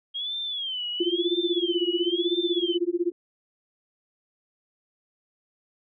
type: tone with vibrato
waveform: sine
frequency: 3226 Hz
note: G7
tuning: 49 cents sharp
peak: -28 dBFS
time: 0.14-2.78 s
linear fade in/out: 20 ms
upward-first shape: sine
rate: 1 Hz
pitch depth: 180 cents each way
type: tone with tremolo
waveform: sine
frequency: 348.2 Hz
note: F4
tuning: 5 cents flat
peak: -19 dBFS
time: 1-3.12 s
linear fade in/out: 5 ms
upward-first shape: sine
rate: 16 Hz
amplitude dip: 100%
effects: none